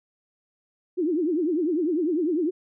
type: tone with vibrato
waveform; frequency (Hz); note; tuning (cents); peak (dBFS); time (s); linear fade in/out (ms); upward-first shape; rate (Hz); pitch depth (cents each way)
sine; 329.6; E4; 0; -21; 0.97-2.51; 20; triangle; 10; 250
effects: none